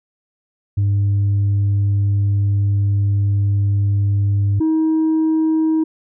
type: tone pair in turn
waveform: sine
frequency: 100.6 / 317.4 Hz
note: G2 / D#4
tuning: +45 / +35 cents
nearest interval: octave + minor sixth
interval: 1990 cents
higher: second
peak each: -11 dBFS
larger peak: neither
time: 0.77-4.6 / 4.6-5.84 s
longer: first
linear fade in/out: 10 ms
effects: tanh soft clip ceiling -12 dBFS